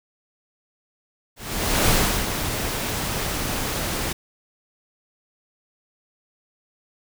pink noise with ADSR envelope, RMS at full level -18 dBFS, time 1.36-4.13 s, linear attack 540 ms, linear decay 350 ms, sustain -8 dB, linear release 7 ms, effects none

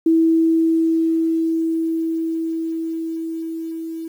sine tone with level ramp, 326.2 Hz, E4, 18 cents flat, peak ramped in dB -11 to -26 dBFS, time 0.06-4.08 s, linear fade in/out 5 ms, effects 8-bit

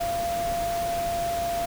sine tone in noise, 687 Hz, F5, 29 cents flat, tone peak -25 dBFS, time 0-1.66 s, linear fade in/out 10 ms, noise pink, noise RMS -35 dBFS, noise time 0-1.66 s, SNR +7 dB, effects none

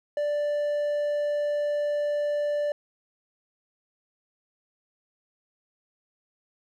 triangle tone, 587.3 Hz, D5, in tune, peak -22 dBFS, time 0.17-2.72 s, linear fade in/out 2 ms, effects none

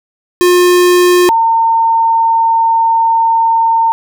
square / sine tone pair in turn, 356.9 / 909.8 Hz, F4 / A#5, +38 / -42 cents, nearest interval octave + major third, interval 1620 cents, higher second, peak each -6 / -7 dBFS, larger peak first, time 0.41-1.29 / 1.29-3.92 s, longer second, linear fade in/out 0 ms, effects none

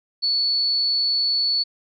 sine tone, 4435 Hz, C#8, in tune, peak -18 dBFS, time 0.22-1.64 s, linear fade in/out 20 ms, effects none

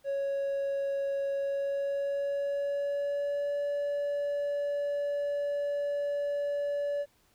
triangle tone with pitch glide, 554.4 to 574.6 Hz, C#5 to D5, 0 to -38 cents, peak -26 dBFS, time 0.04-7.06 s, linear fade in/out 50 ms, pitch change +62 cents, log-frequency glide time 1.34-3.58 s, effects tanh soft clip ceiling -22 dBFS + pink hiss -67 dBFS RMS until 7.34 s

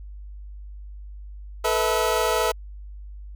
25% pulse chord, A suspended second, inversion none, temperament equal with one note detuned, 440 / 493.9 / 647.6 Hz, A4 / B4 / E5, 0 / 0 / -31 cents, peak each -21 dBFS, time 1.64-2.52 s, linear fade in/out 10 ms, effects added 50 Hz sine -36 dBFS peak until 3.35 s

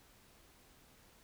silence, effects pink hiss -64 dBFS RMS until 1.23 s

